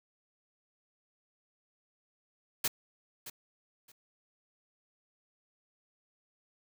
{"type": "noise with echo", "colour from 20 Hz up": "white", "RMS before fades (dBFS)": -30, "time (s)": [2.64, 2.68], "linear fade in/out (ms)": 5, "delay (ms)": 620, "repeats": 2, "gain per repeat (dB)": -14, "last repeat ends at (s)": 3.92, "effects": []}